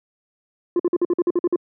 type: tone bursts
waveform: sine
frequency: 350.3 Hz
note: F4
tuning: 5 cents sharp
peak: -12 dBFS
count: 10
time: 0.76-1.559 s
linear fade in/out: 2 ms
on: 34 ms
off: 51 ms
effects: tanh soft clip ceiling -14 dBFS + high-pass 200 Hz 12 dB/octave